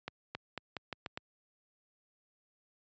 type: accelerating click train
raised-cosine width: 0.3 ms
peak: -22 dBFS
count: 7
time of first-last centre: 0.08-1.175 s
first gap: 270 ms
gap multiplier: 0.84
effects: high-pass 80 Hz 12 dB/octave + resampled to 16000 Hz